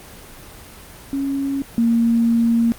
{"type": "tone pair in turn", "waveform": "sine", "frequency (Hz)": [275.6, 231.8], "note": ["C#4", "A#3"], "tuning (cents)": [-10, -10], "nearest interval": "minor third", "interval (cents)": 300, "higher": "first", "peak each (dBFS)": [-19, -13], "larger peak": "second", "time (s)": [[1.13, 1.62], [1.78, 2.72]], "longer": "second", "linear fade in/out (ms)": 0, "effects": ["pink hiss -40 dBFS RMS until 2.78 s", "Opus 24 kbps"]}